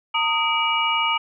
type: tone cluster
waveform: sine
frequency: 914 / 1247 / 2316 / 2890 Hz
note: A#5 / D#6 / D7 / F#7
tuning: -34 / +3 / -25 / -41 cents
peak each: -24 dBFS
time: 0.14-1.18 s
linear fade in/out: 10 ms
effects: none